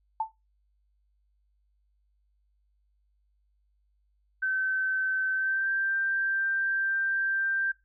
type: tone with exponential decay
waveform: sine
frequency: 883 Hz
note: A5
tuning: 6 cents sharp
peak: -22 dBFS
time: 0.2-0.32 s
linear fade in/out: 5 ms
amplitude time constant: 24 ms
type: tone with pitch glide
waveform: sine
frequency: 1536 to 1575.5 Hz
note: G6 to G6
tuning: -36 to +8 cents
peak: -25 dBFS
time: 4.42-7.72 s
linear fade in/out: 10 ms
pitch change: +44 cents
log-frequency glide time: 5.33-5.7 s
effects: noise-tail reverb RT60 0.2 s tail -17 dB re dry + added 50 Hz sine -67 dBFS peak until 7.84 s